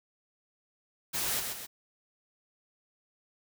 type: noise with echo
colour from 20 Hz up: white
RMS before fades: -32 dBFS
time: 1.13-1.41 s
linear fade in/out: 20 ms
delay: 130 ms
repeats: 2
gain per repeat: -5 dB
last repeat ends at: 1.67 s
effects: none